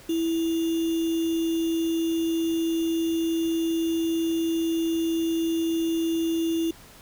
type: tone with sample-and-hold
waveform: sine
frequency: 329.6 Hz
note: E4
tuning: in tune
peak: -22 dBFS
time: 0.09-6.71 s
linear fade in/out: 5 ms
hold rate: 3150 Hz
effects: pink hiss -49 dBFS RMS until 7.01 s